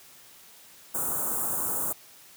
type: band-stop noise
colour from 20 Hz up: white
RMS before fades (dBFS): -29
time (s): 0.94-1.93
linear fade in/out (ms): 10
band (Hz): 1400 to 7400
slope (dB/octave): 48
effects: white hiss -52 dBFS RMS until 2.36 s + high-pass 80 Hz 12 dB/octave